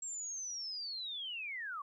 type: linear sweep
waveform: sine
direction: down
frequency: 7590 to 1099 Hz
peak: -39 dBFS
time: 0.02-1.82 s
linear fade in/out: 5 ms
effects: 13-bit